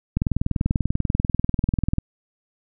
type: click train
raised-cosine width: 5 ms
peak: -8 dBFS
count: 38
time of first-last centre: 0.17-1.984 s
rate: 20.4 Hz
effects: none